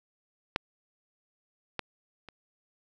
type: clicks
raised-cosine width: 0.3 ms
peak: -10 / -15 / -29 dBFS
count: 3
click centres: 0.561 / 1.793 / 2.287 s
effects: none